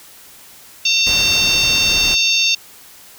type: harmonic tone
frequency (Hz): 907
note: A#5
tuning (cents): -48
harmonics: 3 / 4 / 5 / 6 / 7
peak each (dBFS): -16 / -18 / -20 / -22 / -23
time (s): 0.85-2.55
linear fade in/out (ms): 5
type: noise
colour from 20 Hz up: pink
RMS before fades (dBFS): -26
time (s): 1.06-2.15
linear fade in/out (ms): 10
effects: white hiss -42 dBFS RMS until 3.18 s